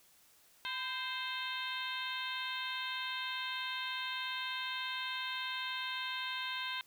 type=harmonic tone with a mistuned harmonic; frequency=523.3 Hz; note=C5; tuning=in tune; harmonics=2 / 3 / 4 / 5 / 6 / 7 / 8; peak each=-43 / -43 / -45 / -45 / -44 / -43 / -50 dBFS; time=0.65-6.81 s; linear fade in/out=0 ms; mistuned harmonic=2; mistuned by=-59 cents; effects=white hiss -65 dBFS RMS until 6.86 s